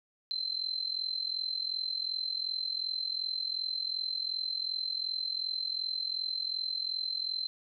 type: tone with amplitude modulation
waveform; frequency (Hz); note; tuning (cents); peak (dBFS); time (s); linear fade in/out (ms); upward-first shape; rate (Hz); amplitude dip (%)
sine; 4096; C8; -38; -28; 0.31-7.47; 0; sine; 42.7; 80
effects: none